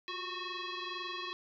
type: tone with frequency modulation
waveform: sine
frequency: 1112 Hz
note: C#6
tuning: 5 cents sharp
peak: -37 dBFS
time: 0.08-1.33 s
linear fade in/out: 0 ms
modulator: 734 Hz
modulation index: 4.2
effects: none